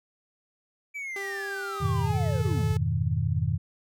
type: linear sweep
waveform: triangle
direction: down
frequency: 2325 to 30.5 Hz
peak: -31 dBFS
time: 0.94-2.75 s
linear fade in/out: 20 ms
type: tone with pitch glide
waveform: sawtooth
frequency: 395 to 433.2 Hz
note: G4 to A4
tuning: +13 to -27 cents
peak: -31 dBFS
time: 1.16-2.77 s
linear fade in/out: 2 ms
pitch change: +160 cents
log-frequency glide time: 2.01-2.17 s
type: chord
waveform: sine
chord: F half-diminished seventh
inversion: none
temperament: equal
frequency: 87.31 / 103.83 / 123.47 / 155.56 Hz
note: F2 / Ab2 / Cb3 / Eb3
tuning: 0 / 0 / 0 / 0 cents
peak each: -29 dBFS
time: 1.8-3.58 s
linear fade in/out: 20 ms
effects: none